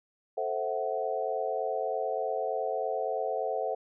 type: chord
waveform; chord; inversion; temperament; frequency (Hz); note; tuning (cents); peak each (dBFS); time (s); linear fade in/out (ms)
sine; F# half-diminished seventh; first; equal with one note detuned; 440 / 523.3 / 659.3 / 748.2; A4 / C5 / E5 / F#5; 0 / 0 / 0 / +19; -34; 0.37-3.75; 10
effects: none